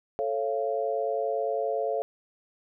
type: chord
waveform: sine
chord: A augmented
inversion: none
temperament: just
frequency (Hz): 440 / 550 / 687.5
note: A4 / C#5 / E#5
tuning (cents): 0 / -14 / -27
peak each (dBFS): -30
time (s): 0.19-2.02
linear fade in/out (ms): 0
effects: none